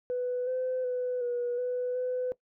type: tone with pitch steps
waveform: sine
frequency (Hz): 496.3 / 511 / 498.9 / 484.5 / 496.9 / 503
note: B4 / C5 / B4 / B4 / B4 / B4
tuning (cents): +8 / -41 / +17 / -33 / +11 / +32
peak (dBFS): -27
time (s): 0.1-2.32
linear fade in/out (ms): 0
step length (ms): 370
effects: noise-tail reverb RT60 0.1 s tail -19 dB re dry + tanh soft clip ceiling -24 dBFS